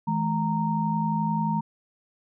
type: tone cluster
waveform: sine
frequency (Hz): 162.1 / 213.5 / 927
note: E3 / G#3 / A#5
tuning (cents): -29 / +48 / -10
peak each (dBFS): -27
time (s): 0.07-1.61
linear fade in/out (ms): 10
effects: none